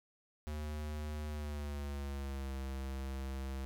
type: tone with pitch glide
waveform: square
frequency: 75.5 to 66.88 Hz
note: D2 to C2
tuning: +48 to +39 cents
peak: -39 dBFS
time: 0.47-3.65 s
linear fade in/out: 0 ms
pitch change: -209 cents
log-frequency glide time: 1.26-2.55 s
effects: none